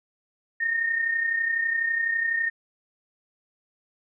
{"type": "tone pair together", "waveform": "sine", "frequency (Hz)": [1832.7, 1864.7], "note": ["A#6", "A#6"], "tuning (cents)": [-30, 0], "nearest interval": "unison", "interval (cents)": 30, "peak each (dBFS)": [-23, -31], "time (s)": [0.6, 2.5], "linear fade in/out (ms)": 10, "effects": []}